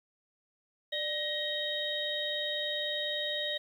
harmonic tone with a mistuned harmonic, 628 Hz, D#5, 16 cents sharp, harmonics 1 / 3 / 5 / 6, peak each -37 / -38 / -39 / -34 dBFS, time 0.92-3.58 s, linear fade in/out 10 ms, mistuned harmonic 1, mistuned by -97 cents, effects 10-bit

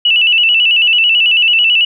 sine tone with vibrato, 2794 Hz, F7, in tune, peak -7 dBFS, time 0.05-1.85 s, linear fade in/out 5 ms, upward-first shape square, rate 9.1 Hz, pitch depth 79 cents each way, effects none

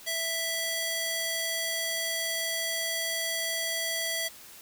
square tone with high-pass filter, 659.3 Hz, E5, in tune, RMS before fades -31 dBFS, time 0.06-4.29 s, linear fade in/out 20 ms, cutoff 1800 Hz, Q 0.54, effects white hiss -49 dBFS RMS until 4.61 s

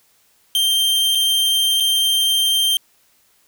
45% pulse tone with dropouts, 3156 Hz, G7, 11 cents sharp, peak -14 dBFS, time 0.55-2.77 s, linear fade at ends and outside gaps 1 ms, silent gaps 1.15-1.154 / 1.801-1.805 s, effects white hiss -58 dBFS RMS until 3.47 s

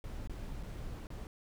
brown noise with dropouts, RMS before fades -42 dBFS, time 0.04-1.27 s, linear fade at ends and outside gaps 1 ms, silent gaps 0.274-0.296 / 0.629-0.633 / 1.07-1.103 s, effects none

